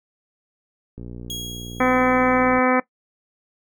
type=click train; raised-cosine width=3 ms; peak=-23 dBFS; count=97; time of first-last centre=0.98-2.585 s; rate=59.8 Hz
type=tone with exponential decay; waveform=sawtooth; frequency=3300 Hz; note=G#7; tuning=12 cents flat; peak=-24 dBFS; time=1.3-2.73 s; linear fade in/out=1 ms; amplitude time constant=310 ms
type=harmonic tone; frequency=254.5 Hz; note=C4; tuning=48 cents flat; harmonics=1 / 2 / 3 / 4 / 5 / 6 / 7 / 8 / 9; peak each=-20 / -21 / -24 / -26 / -24 / -31 / -28 / -29 / -29 dBFS; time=1.8-2.8 s; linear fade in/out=5 ms
effects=noise-tail reverb RT60 0.1 s tail -19 dB re dry